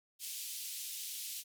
white band-pass noise, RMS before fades -43 dBFS, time 0.19-1.44 s, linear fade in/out 50 ms, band 2800 to 15000 Hz, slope 24 dB/octave, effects none

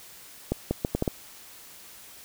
accelerating click train, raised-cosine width 2 ms, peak -11 dBFS, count 6, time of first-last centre 0.52-1.078 s, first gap 190 ms, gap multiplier 0.73, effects white hiss -48 dBFS RMS until 2.24 s

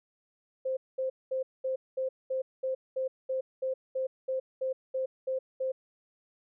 sine tone bursts, 523.3 Hz, C5, in tune, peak -28 dBFS, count 16, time 0.65-5.72 s, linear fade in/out 10 ms, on 120 ms, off 210 ms, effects none

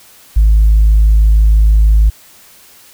sine tone, 53.1 Hz, G#1, 39 cents sharp, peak -3 dBFS, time 0.36-2.1 s, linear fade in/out 10 ms, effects tanh soft clip ceiling -2 dBFS + white hiss -42 dBFS RMS until 2.93 s

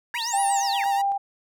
sine linear two-way sweep, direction up then down, 1579 to 10180 to 1579 Hz, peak -27 dBFS, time 0.14-0.84 s, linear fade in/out 0 ms, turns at 0.42 s
sawtooth tone with vibrato, 930 Hz, A#5, 4 cents flat, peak -26 dBFS, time 0.14-1.02 s, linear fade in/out 10 ms, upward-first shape sine, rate 8.4 Hz, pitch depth 60 cents each way
sine tone with tremolo, 795 Hz, G5, 24 cents sharp, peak -20 dBFS, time 0.33-1.18 s, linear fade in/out 10 ms, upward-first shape square, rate 1.9 Hz, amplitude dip 30%
effects none

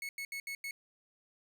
40% pulse tone bursts at uneven times, 2200 Hz, C#7, 14 cents flat, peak -37 dBFS, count 5, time 0.02-0.09 / 0.18-0.25 / 0.32-0.4 / 0.47-0.55 / 0.64-0.71 s, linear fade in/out 2 ms, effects none

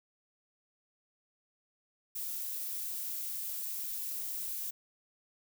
violet noise, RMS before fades -38 dBFS, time 2.15-4.71 s, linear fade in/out 10 ms, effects none

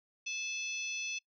harmonic tone with a mistuned harmonic, 858 Hz, A5, 44 cents flat, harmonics 3 / 4 / 5 / 6 / 7, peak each -37 / -45 / -50 / -50 / -42 dBFS, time 0.26-1.19 s, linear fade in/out 10 ms, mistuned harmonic 3, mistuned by +25 cents, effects noise-tail reverb RT60 0.1 s tail -21 dB re dry

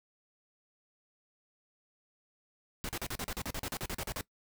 pink noise bursts, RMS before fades -37 dBFS, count 16, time 2.84-4.209 s, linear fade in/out 0 ms, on 49 ms, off 39 ms, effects noise-tail reverb RT60 0.1 s tail -20 dB re dry

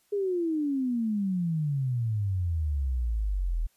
sine exponential sweep, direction down, 415.8 to 38.9 Hz, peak -25 dBFS, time 0.12-3.67 s, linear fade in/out 10 ms, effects white hiss -68 dBFS RMS until 3.76 s + resampled to 32000 Hz

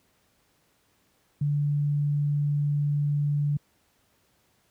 sine tone, 145.6 Hz, D3, 15 cents flat, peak -22 dBFS, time 1.41-3.57 s, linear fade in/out 5 ms, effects pink hiss -67 dBFS RMS until 4.7 s + high-pass 60 Hz 12 dB/octave

